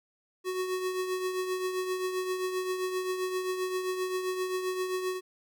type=tone with tremolo; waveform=square; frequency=370 Hz; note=F#4; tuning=in tune; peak=-28 dBFS; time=0.44-5.21 s; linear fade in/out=50 ms; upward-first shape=triangle; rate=7.6 Hz; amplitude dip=55%; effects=none